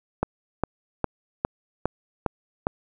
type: click train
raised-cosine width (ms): 1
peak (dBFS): -8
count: 7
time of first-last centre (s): 0.23-2.669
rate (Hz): 2.46
effects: none